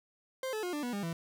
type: tone with pitch steps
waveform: 40% pulse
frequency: 523.3 / 432.5 / 357.4 / 295.4 / 244.1 / 201.8 / 166.74 Hz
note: C5 / A4 / F4 / D4 / B3 / G#3 / E3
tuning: 0 / -30 / +40 / +10 / -20 / -49 / +20 cents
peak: -33 dBFS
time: 0.43-1.13 s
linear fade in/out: 2 ms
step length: 100 ms
effects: none